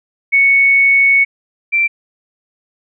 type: tone pair in turn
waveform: sine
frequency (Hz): 2217 / 2349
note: C#7 / D7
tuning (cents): 0 / 0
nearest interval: minor second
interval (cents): 100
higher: second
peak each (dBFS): -7 / -10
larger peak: first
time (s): 0.32-1.25 / 1.72-1.88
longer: first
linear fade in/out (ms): 20
effects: none